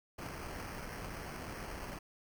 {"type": "noise with sample-and-hold", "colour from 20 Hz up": "pink", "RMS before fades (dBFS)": -44, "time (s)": [0.18, 1.99], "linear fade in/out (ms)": 10, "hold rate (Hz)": 3675, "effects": []}